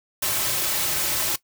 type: noise with comb filter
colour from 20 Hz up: white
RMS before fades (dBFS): -24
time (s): 0.22-1.36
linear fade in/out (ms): 5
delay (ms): 4.2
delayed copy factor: -0.55
effects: noise-tail reverb RT60 0.1 s tail -18 dB re dry